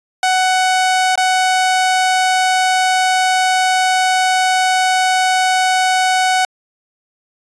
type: tone with dropouts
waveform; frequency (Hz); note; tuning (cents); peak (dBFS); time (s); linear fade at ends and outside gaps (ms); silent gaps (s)
sawtooth; 745; F#5; +12; -8; 0.23-6.45; 2; 1.156-1.176
effects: resampled to 22050 Hz